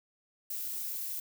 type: noise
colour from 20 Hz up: violet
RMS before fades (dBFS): -37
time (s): 0.5-1.2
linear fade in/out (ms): 5
effects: none